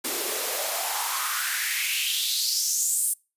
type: noise with high-pass filter sweep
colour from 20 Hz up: white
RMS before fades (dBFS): -26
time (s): 0.04-3.14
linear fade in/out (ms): 10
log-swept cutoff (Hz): 300 to 9700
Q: 4.2
effects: noise-tail reverb RT60 0.3 s tail -26 dB re dry + resampled to 32000 Hz